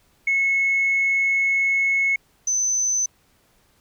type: tone pair in turn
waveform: sine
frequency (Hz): 2189 / 6103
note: C#7 / G8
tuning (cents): -22 / -47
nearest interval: octave + tritone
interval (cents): 1775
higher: second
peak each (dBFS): -16 / -18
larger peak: first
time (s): 0.27-2.16 / 2.47-3.06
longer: first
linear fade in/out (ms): 5
effects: tanh soft clip ceiling -13 dBFS + pink hiss -61 dBFS RMS until 3.8 s